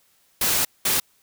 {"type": "noise bursts at uneven times", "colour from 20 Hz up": "white", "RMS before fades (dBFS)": -21, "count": 2, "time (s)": [[0.41, 0.65], [0.85, 1]], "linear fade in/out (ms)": 5, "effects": ["white hiss -62 dBFS RMS until 1.22 s"]}